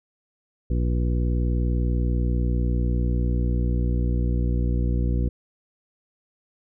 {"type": "harmonic tone with a mistuned harmonic", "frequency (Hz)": 60.1, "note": "B1", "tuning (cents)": -46, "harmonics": [1, 2, 3, 4, 5, 6, 8], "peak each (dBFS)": [-21, -27, -31, -33, -35, -37, -39], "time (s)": [0.7, 5.29], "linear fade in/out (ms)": 5, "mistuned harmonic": 8, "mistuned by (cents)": 16, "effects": []}